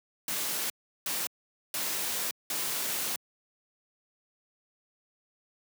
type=noise bursts at uneven times; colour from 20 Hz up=white; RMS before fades=-32 dBFS; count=4; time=0.28-0.7 / 1.06-1.27 / 1.74-2.31 / 2.5-3.16 s; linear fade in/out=2 ms; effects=high-pass 150 Hz 12 dB/octave